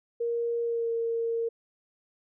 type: tone with pitch glide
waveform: sine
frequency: 468.9 to 460.6 Hz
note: A#4 to A#4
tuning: +10 to -21 cents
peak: -26 dBFS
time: 0.2-1.49 s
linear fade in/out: 10 ms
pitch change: -31 cents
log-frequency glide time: 0.62-0.91 s
effects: none